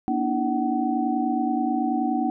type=tone cluster; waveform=sine; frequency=239.7 / 291.3 / 320.7 / 752 Hz; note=A#3 / D4 / E4 / F#5; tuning=+48 / -14 / -48 / +28 cents; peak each=-26 / -26 / -29 / -26 dBFS; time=0.08-2.3 s; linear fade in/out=0 ms; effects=none